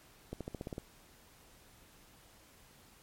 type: accelerating click train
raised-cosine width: 2 ms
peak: -26 dBFS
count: 8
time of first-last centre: 0.33-0.781 s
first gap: 77 ms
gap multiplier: 0.94
effects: pink hiss -61 dBFS RMS until 3.02 s + MP3 64 kbps